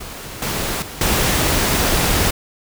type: noise with level steps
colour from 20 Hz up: pink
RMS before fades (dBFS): -32 / -22 / -32 / -17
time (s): 0-2.31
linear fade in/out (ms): 10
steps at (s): 0.42 / 0.82 / 1.01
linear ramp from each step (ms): 2
effects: none